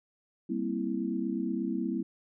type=chord; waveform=sine; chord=C dominant seventh; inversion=second; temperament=equal; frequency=196 / 233.1 / 261.6 / 329.6 Hz; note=G3 / Bb3 / C4 / E4; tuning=0 / 0 / 0 / 0 cents; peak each=-35 / -34 / -35 / -34 dBFS; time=0.49-2.03 s; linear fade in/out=10 ms; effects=none